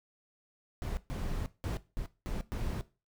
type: noise bursts at uneven times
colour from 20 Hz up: brown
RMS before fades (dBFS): -35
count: 6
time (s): 0.82-0.97 / 1.1-1.46 / 1.64-1.77 / 1.97-2.06 / 2.26-2.41 / 2.52-2.81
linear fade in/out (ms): 0
effects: noise-tail reverb RT60 0.3 s tail -17 dB re dry